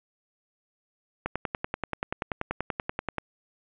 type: click train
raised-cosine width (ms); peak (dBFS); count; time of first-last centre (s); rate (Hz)
0.5; -13; 21; 1.26-3.183; 10.4
effects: resampled to 8000 Hz + 7-bit